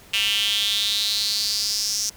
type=tone with high-pass filter sweep; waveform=square; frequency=105.1 Hz; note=G#2; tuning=21 cents sharp; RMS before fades=-23 dBFS; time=0.13-2.1 s; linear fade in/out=10 ms; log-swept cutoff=2800 to 5800 Hz; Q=6; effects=pink hiss -48 dBFS RMS until 2.16 s